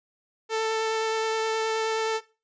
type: tone with vibrato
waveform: sawtooth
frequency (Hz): 443.3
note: A4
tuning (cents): +13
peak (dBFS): -20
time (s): 0.49-2.21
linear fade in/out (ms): 50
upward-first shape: triangle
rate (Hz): 9.5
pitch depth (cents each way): 11
effects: noise-tail reverb RT60 0.3 s tail -18 dB re dry + resampled to 16000 Hz